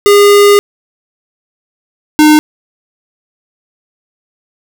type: tone pair in turn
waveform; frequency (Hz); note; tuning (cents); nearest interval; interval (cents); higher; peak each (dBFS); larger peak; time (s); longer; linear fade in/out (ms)
square; 407.4 / 304.5; G#4 / D#4; -33 / -37; perfect fourth; 504; first; -3; neither; 0.06-0.59 / 2.19-2.39; first; 0
effects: none